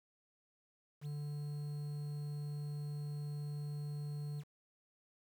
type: tone with quantisation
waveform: triangle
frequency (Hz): 146.83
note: D3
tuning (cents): 0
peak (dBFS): -37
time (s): 1.01-4.44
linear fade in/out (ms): 50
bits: 10
effects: none